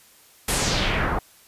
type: noise with low-pass filter sweep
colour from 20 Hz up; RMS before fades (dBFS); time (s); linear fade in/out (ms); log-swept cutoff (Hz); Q
pink; -23; 0.48-1.19; 5; 12000 to 1000; 2
effects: white hiss -53 dBFS RMS until 1.47 s + resampled to 32000 Hz